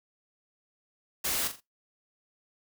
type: noise with echo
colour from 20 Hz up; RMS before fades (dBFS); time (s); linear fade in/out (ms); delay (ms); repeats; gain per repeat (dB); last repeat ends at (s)
white; -30; 1.24-1.48; 10; 42; 3; -9; 1.606
effects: noise-tail reverb RT60 0.2 s tail -23 dB re dry